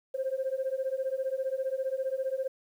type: beating tone pair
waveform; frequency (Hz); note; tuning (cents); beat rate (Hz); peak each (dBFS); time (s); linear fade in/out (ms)
sine; 521 / 536; C5 / C5; -7 / +42; 15; -31; 0.14-2.48; 10
effects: tanh soft clip ceiling -23 dBFS + 10-bit